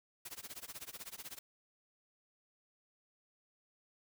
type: noise with tremolo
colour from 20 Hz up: white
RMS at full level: -45 dBFS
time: 0.25-1.39 s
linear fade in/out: 5 ms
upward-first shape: sine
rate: 16 Hz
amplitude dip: 95%
effects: none